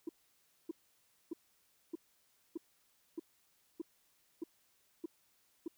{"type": "tone bursts", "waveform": "sine", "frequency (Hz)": 329.6, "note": "E4", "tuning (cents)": 0, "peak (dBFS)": -35, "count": 10, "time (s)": [0.07, 5.68], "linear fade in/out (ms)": 5, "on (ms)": 21, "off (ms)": 600, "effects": ["tanh soft clip ceiling -34 dBFS", "white hiss -73 dBFS RMS until 5.77 s"]}